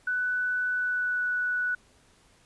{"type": "tone with pitch glide", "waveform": "sine", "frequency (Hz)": [1491, 1478.1], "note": ["F#6", "F#6"], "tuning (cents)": [13, -2], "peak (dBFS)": -25, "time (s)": [0.07, 1.75], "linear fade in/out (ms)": 5, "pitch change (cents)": -15, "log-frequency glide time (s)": [0.71, 1.24], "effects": ["pink hiss -61 dBFS RMS until 2.45 s", "resampled to 24000 Hz"]}